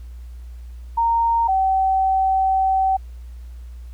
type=tone pair in turn; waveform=sine; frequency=925 / 765.6 Hz; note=A#5 / G5; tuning=-14 / -41 cents; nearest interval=minor third; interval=327 cents; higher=first; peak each=-15 dBFS; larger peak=neither; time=0.97-1.48 / 1.48-2.97 s; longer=second; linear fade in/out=10 ms; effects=added 60 Hz sine -33 dBFS peak until 3.93 s + pink hiss -58 dBFS RMS until 3.93 s

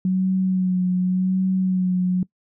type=tone with vibrato; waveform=sine; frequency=185 Hz; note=F#3; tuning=in tune; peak=-17 dBFS; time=0.05-2.23 s; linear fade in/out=2 ms; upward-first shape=sine; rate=0.88 Hz; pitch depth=29 cents each way; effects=noise-tail reverb RT60 0.1 s tail -22 dB re dry

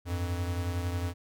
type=beating tone pair; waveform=square; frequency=87.4 / 98.4 Hz; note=F2 / G2; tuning=+2 / +7 cents; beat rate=11 Hz; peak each=-31 / -38 dBFS; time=0.05-1.14 s; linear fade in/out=50 ms; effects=none

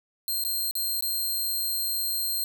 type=tone with dropouts; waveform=5% pulse; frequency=4186 Hz; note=C8; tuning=in tune; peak=-19 dBFS; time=0.28-2.44 s; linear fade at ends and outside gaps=1 ms; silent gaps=0.439-0.449 / 0.711-0.753 / 1.009-1.024 s; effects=none

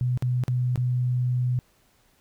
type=tone with dropouts; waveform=sine; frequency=124.7 Hz; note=B2; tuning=17 cents sharp; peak=-21 dBFS; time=0.01-1.59 s; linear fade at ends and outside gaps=0 ms; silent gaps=0.175-0.224 / 0.437-0.481 / 0.758-0.776 s; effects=pink hiss -63 dBFS RMS until 2.2 s

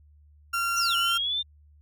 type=tone; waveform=35% pulse; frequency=1378 Hz; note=F6; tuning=24 cents flat; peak=-23 dBFS; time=0.53-1.18 s; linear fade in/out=10 ms
type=linear two-way sweep; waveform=sine; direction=down then up; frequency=6190 to 2883 to 3632 Hz; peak=-25 dBFS; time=0.76-1.43 s; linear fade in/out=20 ms; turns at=0.96 s
effects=added 74 Hz sine -53 dBFS peak until 1.81 s

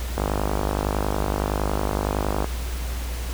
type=click train; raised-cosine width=1 ms; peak=-9 dBFS; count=116; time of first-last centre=0.18-2.444 s; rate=50.8 Hz; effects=added 60 Hz sine -26 dBFS peak until 3.33 s + pink hiss -36 dBFS RMS until 3.33 s

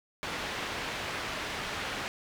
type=low-pass noise; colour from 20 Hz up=white; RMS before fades=-36 dBFS; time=0.23-2.08 s; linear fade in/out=0 ms; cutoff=2700 Hz; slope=12 dB/octave; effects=none

